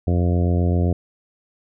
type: harmonic tone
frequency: 87.7 Hz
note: F2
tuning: 8 cents sharp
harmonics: 1 / 2 / 3 / 4 / 5 / 6 / 7 / 8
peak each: -17 / -23 / -27 / -29 / -31 / -33 / -34 / -35 dBFS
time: 0.07-0.93 s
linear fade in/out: 5 ms
effects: none